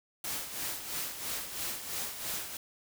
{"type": "noise with tremolo", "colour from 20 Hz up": "white", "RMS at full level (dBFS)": -35, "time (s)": [0.24, 2.57], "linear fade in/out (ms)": 2, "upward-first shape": "sine", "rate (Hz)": 3, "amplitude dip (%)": 60, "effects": []}